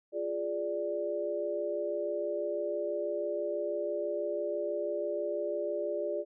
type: chord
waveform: sine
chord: D diminished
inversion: first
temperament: equal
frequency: 349.2 / 415.3 / 587.3 Hz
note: F4 / Ab4 / D5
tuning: 0 / 0 / 0 cents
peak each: -37 / -36 / -33 dBFS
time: 0.12-6.25 s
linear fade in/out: 50 ms
effects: none